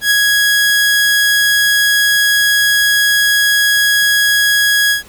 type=tone with ADSR envelope; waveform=sawtooth; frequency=1662 Hz; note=G#6; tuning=1 cent sharp; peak=-4 dBFS; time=0.01-5.03 s; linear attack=98 ms; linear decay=15 ms; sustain=-2 dB; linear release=120 ms; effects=pink hiss -41 dBFS RMS until 5.08 s